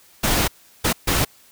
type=noise bursts at uneven times; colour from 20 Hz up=pink; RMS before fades=-19 dBFS; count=3; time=0.23-0.48 / 0.84-0.93 / 1.07-1.25 s; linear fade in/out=10 ms; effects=white hiss -52 dBFS RMS until 1.51 s